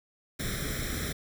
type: noise with comb filter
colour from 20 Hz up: pink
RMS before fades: -33 dBFS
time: 0.39-1.13 s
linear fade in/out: 10 ms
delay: 0.54 ms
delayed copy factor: +1
effects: none